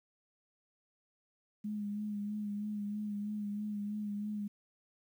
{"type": "tone with vibrato", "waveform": "sine", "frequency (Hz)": 207.7, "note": "G#3", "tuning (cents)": 0, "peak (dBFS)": -35, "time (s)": [1.64, 4.48], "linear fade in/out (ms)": 10, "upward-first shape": "sine", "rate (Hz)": 3.1, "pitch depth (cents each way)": 31, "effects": ["11-bit"]}